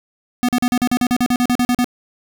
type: tone bursts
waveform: square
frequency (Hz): 246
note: B3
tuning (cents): -7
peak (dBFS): -14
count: 15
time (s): 0.43-1.844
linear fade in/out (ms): 0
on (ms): 56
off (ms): 41
effects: none